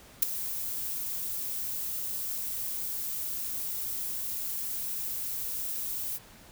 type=noise with ADSR envelope; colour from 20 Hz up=violet; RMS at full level=-18 dBFS; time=0.22-6.19 s; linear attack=9 ms; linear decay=6 ms; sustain=-16 dB; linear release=35 ms; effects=pink hiss -53 dBFS RMS until 6.51 s